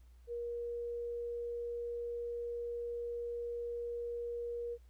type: tone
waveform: sine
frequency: 474.5 Hz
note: A#4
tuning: 31 cents sharp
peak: -37 dBFS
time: 0.27-4.78 s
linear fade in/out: 50 ms
effects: added 60 Hz sine -56 dBFS peak until 4.89 s + pink hiss -75 dBFS RMS until 4.89 s